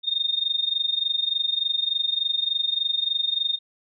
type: tone with amplitude modulation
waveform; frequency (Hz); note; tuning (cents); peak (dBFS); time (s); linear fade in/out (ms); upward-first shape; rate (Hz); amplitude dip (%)
sine; 3670; A#7; -28; -18; 0.03-3.59; 50; sine; 23.4; 85
effects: none